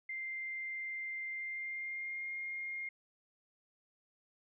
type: tone with pitch glide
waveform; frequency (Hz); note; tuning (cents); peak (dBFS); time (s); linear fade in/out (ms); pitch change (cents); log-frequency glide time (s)
sine; 2093 to 2127; C7 to C7; 0 to +28; -38; 0.09-2.89; 5; +28; 1.29-2.31
effects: none